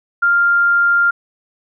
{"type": "tone", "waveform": "sine", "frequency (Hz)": 1396.9, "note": "F6", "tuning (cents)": 0, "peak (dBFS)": -10, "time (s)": [0.22, 1.11], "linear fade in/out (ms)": 10, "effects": []}